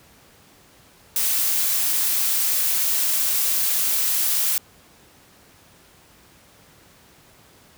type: noise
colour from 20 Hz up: blue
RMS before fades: -21 dBFS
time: 1.16-4.58 s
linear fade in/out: 2 ms
effects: pink hiss -52 dBFS RMS until 7.77 s + high-pass 60 Hz 12 dB/octave